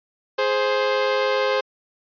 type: tone pair together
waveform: sawtooth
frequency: 417.6 / 524.5 Hz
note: G#4 / C5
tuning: +10 / +4 cents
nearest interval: major third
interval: 394 cents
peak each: -20 / -16 dBFS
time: 0.38-1.61 s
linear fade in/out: 10 ms
effects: resampled to 11025 Hz